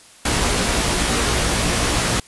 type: noise with comb filter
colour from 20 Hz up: pink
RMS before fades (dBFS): -19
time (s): 0.25-2.2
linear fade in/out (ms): 5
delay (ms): 17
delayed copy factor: +0.55
effects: white hiss -46 dBFS RMS until 2.27 s + resampled to 24000 Hz